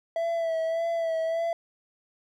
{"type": "tone with vibrato", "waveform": "triangle", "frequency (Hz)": 660, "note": "E5", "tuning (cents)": 2, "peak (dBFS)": -23, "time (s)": [0.16, 1.53], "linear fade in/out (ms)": 2, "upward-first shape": "sine", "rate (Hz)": 1.7, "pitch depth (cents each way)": 34, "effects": []}